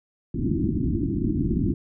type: low-pass noise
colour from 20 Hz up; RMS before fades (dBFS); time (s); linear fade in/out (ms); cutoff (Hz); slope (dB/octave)
white; -24; 0.34-1.74; 5; 350; 96
effects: none